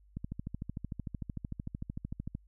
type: click train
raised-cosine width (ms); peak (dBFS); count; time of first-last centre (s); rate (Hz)
5; -25; 30; 0.17-2.35; 13.3
effects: added 50 Hz sine -59 dBFS peak until 2.47 s